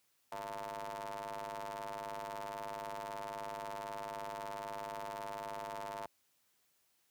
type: ring-modulated tone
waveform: sawtooth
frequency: 103.83 Hz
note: G#2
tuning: in tune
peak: -34 dBFS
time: 0.32-6.06 s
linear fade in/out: 0 ms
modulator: 788 Hz
effects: white hiss -75 dBFS RMS until 7.1 s + high-pass 60 Hz 12 dB/octave